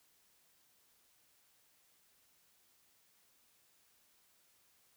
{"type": "silence", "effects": ["white hiss -71 dBFS RMS until 4.96 s"]}